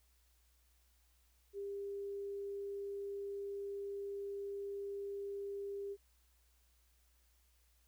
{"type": "tone", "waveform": "sine", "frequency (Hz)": 400, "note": "G4", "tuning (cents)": 35, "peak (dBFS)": -40, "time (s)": [1.53, 5.97], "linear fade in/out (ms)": 50, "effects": ["added 60 Hz sine -70 dBFS peak until 7.87 s", "white hiss -75 dBFS RMS until 7.87 s"]}